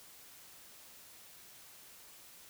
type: silence
effects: white hiss -56 dBFS RMS until 2.49 s